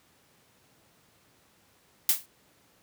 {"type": "noise with exponential decay", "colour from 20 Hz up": "blue", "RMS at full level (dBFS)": -18, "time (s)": [2.09, 2.26], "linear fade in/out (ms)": 2, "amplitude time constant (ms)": 35, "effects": ["pink hiss -63 dBFS RMS until 2.82 s", "high-pass 100 Hz 12 dB/octave"]}